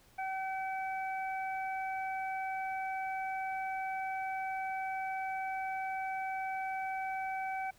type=harmonic tone; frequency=764 Hz; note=G5; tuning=45 cents flat; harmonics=1 / 2 / 3; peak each=-35 / -44 / -43 dBFS; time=0.18-7.71 s; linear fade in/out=10 ms; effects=pink hiss -64 dBFS RMS until 7.78 s